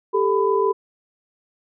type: tone cluster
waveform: sine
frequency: 394.6 / 441.2 / 1000 Hz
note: G4 / A4 / B5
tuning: +11 / +5 / +21 cents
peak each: -19 / -21 / -22 dBFS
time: 0.13-0.73 s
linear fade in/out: 20 ms
effects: none